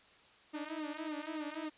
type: tone with flanger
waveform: sawtooth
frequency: 307.2 Hz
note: D#4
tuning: 22 cents flat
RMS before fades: -41 dBFS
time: 0.53-1.7 s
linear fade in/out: 20 ms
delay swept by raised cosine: 1.2 to 6.8 ms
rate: 3.5 Hz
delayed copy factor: -1
effects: white hiss -62 dBFS RMS until 1.77 s + resampled to 8000 Hz